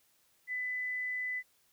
sine tone, 2001 Hz, B6, 22 cents sharp, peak -33 dBFS, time 0.47-1.43 s, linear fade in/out 50 ms, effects white hiss -70 dBFS RMS until 1.72 s

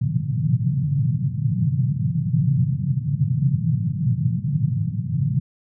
white band-pass noise, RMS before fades -21 dBFS, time 0.01-5.4 s, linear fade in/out 10 ms, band 110 to 160 Hz, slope 48 dB/octave, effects none

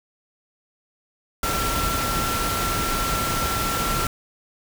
sine tone in noise, 1354 Hz, E6, 46 cents sharp, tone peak -26 dBFS, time 1.43-4.07 s, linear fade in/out 2 ms, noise pink, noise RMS -25 dBFS, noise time 1.43-4.07 s, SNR -4 dB, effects none

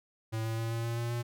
square tone with pitch steps, 111.5 / 112.73 / 113.97 / 115.23 / 116.5 / 117.79 / 119.09 Hz, A2 / A2 / A#2 / A#2 / A#2 / A#2 / A#2, +23 / +42 / -39 / -20 / -1 / +18 / +37 cents, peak -32 dBFS, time 0.32-1.23 s, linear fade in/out 20 ms, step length 130 ms, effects none

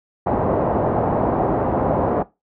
white low-pass noise, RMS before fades -19 dBFS, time 0.26-2.23 s, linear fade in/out 10 ms, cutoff 820 Hz, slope 24 dB/octave, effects noise-tail reverb RT60 0.2 s tail -17 dB re dry + high-pass 60 Hz 12 dB/octave

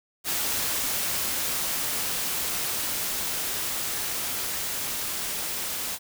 white noise with level ramp, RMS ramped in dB -27 to -31 dBFS, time 0.24-5.99 s, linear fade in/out 50 ms, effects none

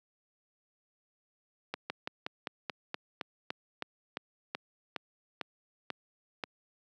slowing click train, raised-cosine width 0.3 ms, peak -18 dBFS, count 16, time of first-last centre 1.74-6.438 s, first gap 160 ms, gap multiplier 1.09, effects high-pass 200 Hz 12 dB/octave

